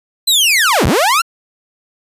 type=linear two-way sweep; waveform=sawtooth; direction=down then up; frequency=4126 to 46.25 to 1416 Hz; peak=-6 dBFS; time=0.27-1.22 s; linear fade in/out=10 ms; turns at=0.86 s; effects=resampled to 32000 Hz

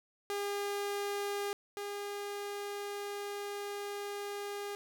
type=tone pair in turn; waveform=sawtooth; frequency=404.9 / 406.4 Hz; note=G#4 / G#4; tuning=-44 / -38 cents; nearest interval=unison; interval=6 cents; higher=second; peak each=-30 / -34 dBFS; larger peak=first; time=0.3-1.53 / 1.77-4.75 s; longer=second; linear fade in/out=0 ms; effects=none

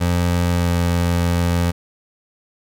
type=tone with pitch glide; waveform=25% pulse; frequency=87.5 to 86.59 Hz; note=F2 to F2; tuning=+4 to -14 cents; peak=-12 dBFS; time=0-1.72 s; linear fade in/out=20 ms; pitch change=-18 cents; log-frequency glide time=0.48-0.71 s; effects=none

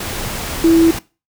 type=tone in noise; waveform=sine; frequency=329.6 Hz; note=E4; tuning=in tune; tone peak=-7 dBFS; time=0.64-0.91 s; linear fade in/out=5 ms; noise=pink; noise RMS=-24 dBFS; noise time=0-0.99 s; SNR=+14 dB; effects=noise-tail reverb RT60 0.3 s tail -20 dB re dry

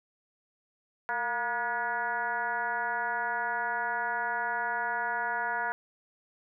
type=tone with frequency modulation; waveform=sine; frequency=1200 Hz; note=D6; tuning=37 cents sharp; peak=-28 dBFS; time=1.09-5.72 s; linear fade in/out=0 ms; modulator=247 Hz; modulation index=2.2; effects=none

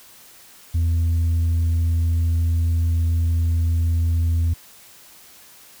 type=tone with tanh clipping; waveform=sine; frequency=83.3 Hz; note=E2; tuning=19 cents sharp; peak=-17 dBFS; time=0.74-4.54 s; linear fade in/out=10 ms; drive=2 dB; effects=white hiss -47 dBFS RMS until 5.8 s

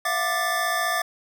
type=tone cluster; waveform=square; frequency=671 / 726 / 1186 / 1756 Hz; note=E5 / F#5 / D6 / A6; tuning=+31 / -33 / +17 / -4 cents; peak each=-30 / -31 / -28 / -27 dBFS; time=0.05-1.02 s; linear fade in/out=5 ms; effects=none

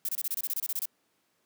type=noise bursts; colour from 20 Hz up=violet; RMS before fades=-31 dBFS; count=13; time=0.05-0.856 s; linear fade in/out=2 ms; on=38 ms; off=26 ms; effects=pink hiss -72 dBFS RMS until 1.45 s + high-pass 200 Hz 12 dB/octave

